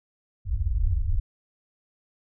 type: low-pass noise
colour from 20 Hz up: pink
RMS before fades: -24 dBFS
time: 0.45-1.2 s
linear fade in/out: 5 ms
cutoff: 100 Hz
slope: 96 dB/octave
effects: none